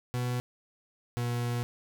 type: tone pair in turn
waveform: 40% pulse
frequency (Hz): 123.47 / 120.37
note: B2 / B2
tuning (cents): 0 / -44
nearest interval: unison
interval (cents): 44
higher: first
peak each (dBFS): -28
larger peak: neither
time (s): 0.14-0.4 / 1.17-1.63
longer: second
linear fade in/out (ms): 0
effects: none